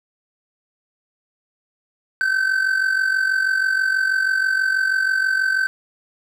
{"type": "tone with amplitude modulation", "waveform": "triangle", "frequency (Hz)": 1540, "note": "G6", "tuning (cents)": -31, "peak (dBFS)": -12, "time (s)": [2.21, 5.67], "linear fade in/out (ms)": 0, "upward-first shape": "sine", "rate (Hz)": 46.2, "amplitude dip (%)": 65, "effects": []}